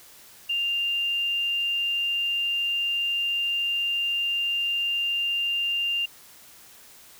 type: tone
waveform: sine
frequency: 2794 Hz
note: F7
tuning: in tune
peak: -23 dBFS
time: 0.49-6.06 s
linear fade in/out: 10 ms
effects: white hiss -50 dBFS RMS until 7.19 s